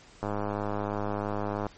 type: click train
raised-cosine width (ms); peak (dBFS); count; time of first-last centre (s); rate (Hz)
1; -17; 149; 0.23-1.667; 103
effects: pink hiss -54 dBFS RMS until 1.77 s + MP3 32 kbps